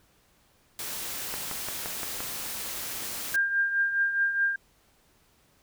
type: noise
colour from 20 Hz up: white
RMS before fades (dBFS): -35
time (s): 0.79-3.36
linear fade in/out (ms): 2
type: click train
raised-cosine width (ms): 0.5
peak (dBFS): -19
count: 6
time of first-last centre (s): 1.34-2.205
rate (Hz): 5.78
type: tone with tremolo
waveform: sine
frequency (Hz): 1600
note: G6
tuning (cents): +35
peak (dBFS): -20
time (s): 3.34-4.56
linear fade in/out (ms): 5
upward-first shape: triangle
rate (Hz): 4.8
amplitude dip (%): 65
effects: pink hiss -64 dBFS RMS until 5.62 s